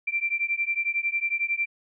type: beating tone pair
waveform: sine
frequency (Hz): 2349 / 2360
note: D7 / D7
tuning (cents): 0 / +8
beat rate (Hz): 11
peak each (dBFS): -27 / -27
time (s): 0.07-1.66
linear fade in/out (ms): 10
effects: none